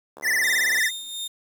click train, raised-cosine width 1 ms, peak -26 dBFS, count 46, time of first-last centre 0.17-0.786 s, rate 73 Hz
square tone with vibrato, 1886 Hz, A#6, 20 cents sharp, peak -20 dBFS, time 0.22-0.91 s, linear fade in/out 50 ms, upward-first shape sine, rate 18 Hz, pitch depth 150 cents each way
sawtooth tone with tremolo, 3652 Hz, A#7, 36 cents flat, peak -25 dBFS, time 0.43-1.28 s, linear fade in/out 10 ms, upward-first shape triangle, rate 2.8 Hz, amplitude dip 60%
effects high-pass 300 Hz 12 dB/octave + 8-bit

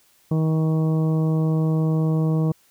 harmonic tone, 158.5 Hz, D#3, 32 cents sharp, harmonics 1 / 2 / 3 / 4 / 5 / 6 / 7, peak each -18 / -27 / -30 / -36 / -42 / -44 / -41 dBFS, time 0.31-2.52 s, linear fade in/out 5 ms, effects white hiss -59 dBFS RMS until 2.7 s

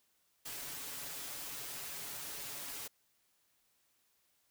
white noise with comb filter, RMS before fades -44 dBFS, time 0.45-2.88 s, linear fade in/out 10 ms, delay 7.1 ms, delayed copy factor +0.75, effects white hiss -75 dBFS RMS until 4.5 s

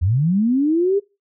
sine linear sweep, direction up, 78 to 411.2 Hz, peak -14 dBFS, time 0.01-1 s, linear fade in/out 20 ms, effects noise-tail reverb RT60 0.3 s tail -26 dB re dry

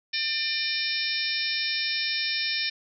harmonic tone with a mistuned harmonic, 598 Hz, D5, 31 cents sharp, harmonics 3 / 4 / 5 / 6 / 7 / 8 / 9, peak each -34 / -31 / -37 / -32 / -35 / -35 / -31 dBFS, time 0.13-2.7 s, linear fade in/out 10 ms, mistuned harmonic 6, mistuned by +41 cents, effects none

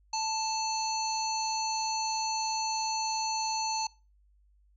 harmonic tone with a mistuned harmonic, 880 Hz, A5, in tune, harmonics 1 / 3 / 5 / 7 / 8, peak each -31 / -42 / -35 / -36 / -46 dBFS, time 0.13-3.87 s, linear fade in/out 5 ms, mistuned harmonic 5, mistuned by -17 cents, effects noise-tail reverb RT60 0.3 s tail -22 dB re dry + added 50 Hz sine -61 dBFS peak until 4.76 s

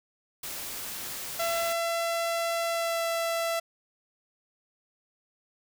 white noise, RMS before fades -37 dBFS, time 0.43-1.73 s, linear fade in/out 5 ms
sawtooth tone with pitch glide, 673 to 668 Hz, E5 to E5, +36 to +23 cents, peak -23 dBFS, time 1.39-3.6 s, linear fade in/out 10 ms, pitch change -13 cents, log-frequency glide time 2.68-3.03 s
effects none

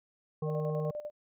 harmonic tone, 154.4 Hz, D#3, 13 cents flat, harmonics 1 / 3 / 5 / 7, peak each -32 / -35 / -47 / -46 dBFS, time 0.42-0.91 s, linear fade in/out 5 ms
sine tone with tremolo, 596 Hz, D5, 25 cents sharp, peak -34 dBFS, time 0.45-1.11 s, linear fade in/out 50 ms, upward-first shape square, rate 10 Hz, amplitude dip 70%
effects none

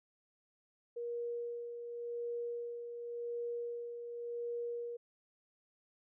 sine tone with tremolo, 474.5 Hz, A#4, 31 cents sharp, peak -36 dBFS, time 0.96-4.97 s, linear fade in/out 10 ms, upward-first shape sine, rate 0.9 Hz, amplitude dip 50%, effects none

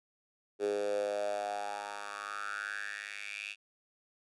10% pulse tone with high-pass filter sweep, 102.5 Hz, G#2, 22 cents flat, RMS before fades -37 dBFS, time 0.59-3.56 s, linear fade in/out 50 ms, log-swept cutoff 400 to 2700 Hz, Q 6.5, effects resampled to 24000 Hz

